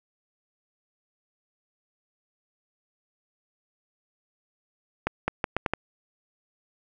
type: accelerating click train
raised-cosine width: 0.5 ms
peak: -9 dBFS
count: 6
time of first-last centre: 5.07-5.736 s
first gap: 210 ms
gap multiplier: 0.77
effects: none